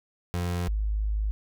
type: tone pair in turn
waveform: 30% pulse / sine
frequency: 88 / 52.33 Hz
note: F2 / G#1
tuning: +14 / +14 cents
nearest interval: major sixth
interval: 900 cents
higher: first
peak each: -24 dBFS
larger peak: neither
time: 0.34-0.68 / 0.68-1.31 s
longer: second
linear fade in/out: 0 ms
effects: none